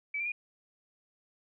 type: tone with pitch steps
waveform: sine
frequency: 2298 / 2368 / 2440 Hz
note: D7 / D7 / D#7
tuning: -38 / +14 / -34 cents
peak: -31 dBFS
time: 0.14-0.32 s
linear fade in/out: 5 ms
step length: 60 ms
effects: none